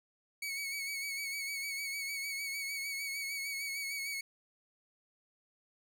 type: tone with vibrato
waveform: sawtooth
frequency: 2231 Hz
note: C#7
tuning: 11 cents sharp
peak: -33 dBFS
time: 0.42-4.21 s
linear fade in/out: 5 ms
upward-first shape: sine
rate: 6.6 Hz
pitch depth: 42 cents each way
effects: none